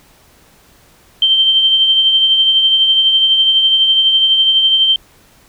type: tone with tremolo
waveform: sine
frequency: 3130 Hz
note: G7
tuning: 3 cents flat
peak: -6 dBFS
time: 1.22-4.96 s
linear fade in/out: 2 ms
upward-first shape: triangle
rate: 12 Hz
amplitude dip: 45%
effects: pink hiss -48 dBFS RMS until 5.48 s